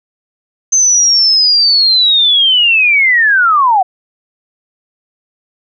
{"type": "linear sweep", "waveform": "sine", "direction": "down", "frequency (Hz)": [6272, 720], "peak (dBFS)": -6, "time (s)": [0.72, 3.83], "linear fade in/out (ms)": 10, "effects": []}